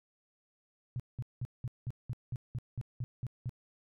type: tone bursts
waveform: sine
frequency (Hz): 123.47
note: B2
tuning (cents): 0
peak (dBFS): -33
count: 12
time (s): 0.96-3.494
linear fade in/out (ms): 0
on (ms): 37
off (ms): 190
effects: none